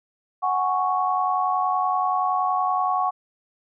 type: chord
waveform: sine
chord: F# suspended second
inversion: none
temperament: equal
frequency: 740 / 830.6 / 1108.7 Hz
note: F#5 / G#5 / C#6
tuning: 0 / 0 / 0 cents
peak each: -23 / -28 / -23 dBFS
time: 0.42-3.11 s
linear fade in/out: 20 ms
effects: none